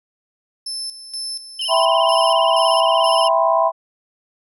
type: tone with tremolo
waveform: 35% pulse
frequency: 5274 Hz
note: E8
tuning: in tune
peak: -22 dBFS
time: 0.66-3.28 s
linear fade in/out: 5 ms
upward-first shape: square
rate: 2.1 Hz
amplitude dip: 70%
type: tone with vibrato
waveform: sine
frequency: 2957 Hz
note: F#7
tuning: 2 cents flat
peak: -22 dBFS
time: 1.59-3.29 s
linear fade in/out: 5 ms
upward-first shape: sine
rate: 17 Hz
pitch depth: 84 cents each way
type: chord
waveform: sine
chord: C major seventh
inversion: first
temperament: equal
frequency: 659.3 / 784 / 987.8 / 1046.5 Hz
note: E5 / G5 / B5 / C6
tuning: 0 / 0 / 0 / 0 cents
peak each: -16 / -21 / -18 / -21 dBFS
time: 1.68-3.72 s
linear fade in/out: 50 ms
effects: none